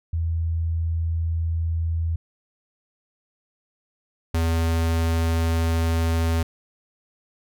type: tone pair in turn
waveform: sine / square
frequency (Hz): 82.41 / 82.41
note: E2 / E2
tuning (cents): 0 / 0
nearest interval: unison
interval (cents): 0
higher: neither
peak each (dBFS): -21 / -20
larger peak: second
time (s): 0.13-2.16 / 4.34-6.43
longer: second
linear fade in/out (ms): 5
effects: none